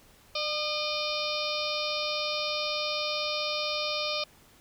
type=harmonic tone with a mistuned harmonic; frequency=608 Hz; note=D#5; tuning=40 cents flat; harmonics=1 / 2 / 4 / 5 / 6 / 7 / 8 / 9; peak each=-34 / -37 / -36 / -39 / -36 / -38 / -36 / -40 dBFS; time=0.35-4.24 s; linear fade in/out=5 ms; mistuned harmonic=1; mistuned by=-21 cents; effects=pink hiss -58 dBFS RMS until 4.6 s